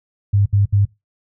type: tone bursts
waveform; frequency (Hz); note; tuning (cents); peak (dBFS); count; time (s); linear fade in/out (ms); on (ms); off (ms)
sine; 100.8; G2; +49; -11; 3; 0.33-0.854; 10; 130; 67
effects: noise-tail reverb RT60 0.2 s tail -20 dB re dry